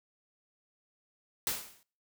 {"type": "noise with exponential decay", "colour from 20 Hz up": "white", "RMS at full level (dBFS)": -29, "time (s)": [1.47, 1.83], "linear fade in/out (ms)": 1, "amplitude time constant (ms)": 78, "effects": ["noise-tail reverb RT60 0.5 s tail -26 dB re dry"]}